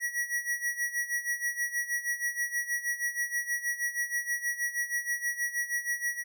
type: tone with tremolo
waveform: square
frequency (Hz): 1925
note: B6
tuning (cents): -45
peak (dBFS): -27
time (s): 0-6.24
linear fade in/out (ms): 50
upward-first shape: sine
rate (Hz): 6.3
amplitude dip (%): 80
effects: none